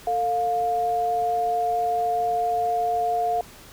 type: tone pair together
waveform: sine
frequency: 448.9 / 706 Hz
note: A4 / F5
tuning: +35 / +19 cents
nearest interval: minor sixth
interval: 784 cents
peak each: -29 / -21 dBFS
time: 0.07-3.41 s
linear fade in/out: 2 ms
effects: pink hiss -46 dBFS RMS until 3.72 s